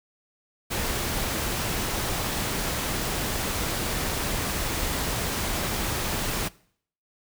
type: noise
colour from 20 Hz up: pink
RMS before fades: -28 dBFS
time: 0.7-6.49 s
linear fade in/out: 20 ms
effects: noise-tail reverb RT60 0.6 s tail -22 dB re dry